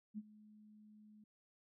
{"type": "tone with ADSR envelope", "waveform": "sine", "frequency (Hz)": 212.3, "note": "G#3", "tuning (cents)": 38, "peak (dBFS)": -40, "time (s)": [0.14, 1.24], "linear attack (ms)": 39, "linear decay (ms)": 39, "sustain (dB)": -19, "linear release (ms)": 4, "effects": []}